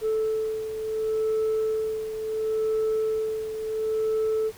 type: beating tone pair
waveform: sine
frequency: 437.6 / 438.31 Hz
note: A4 / A4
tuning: -9 / -7 cents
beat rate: 0.71 Hz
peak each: -23 / -29 dBFS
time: 0.01-4.52 s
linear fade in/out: 50 ms
effects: tanh soft clip ceiling -20 dBFS + pink hiss -48 dBFS RMS until 4.57 s